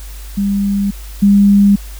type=tone pair in turn; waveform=sine; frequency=200 / 201.1 Hz; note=G3 / G3; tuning=+35 / +44 cents; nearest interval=unison; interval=9 cents; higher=second; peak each=-12 / -5 dBFS; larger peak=second; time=0.37-0.91 / 1.22-1.76 s; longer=neither; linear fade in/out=10 ms; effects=added 50 Hz sine -27 dBFS peak until 1.99 s + white hiss -38 dBFS RMS until 1.99 s